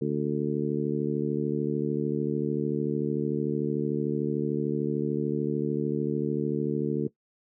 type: harmonic tone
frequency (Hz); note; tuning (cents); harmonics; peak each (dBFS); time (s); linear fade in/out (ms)
73.42; D2; 0; 2 / 3 / 4 / 5 / 6; -31 / -31 / -31 / -31 / -31; 0.01-7.08; 10
effects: noise-tail reverb RT60 0.1 s tail -18 dB re dry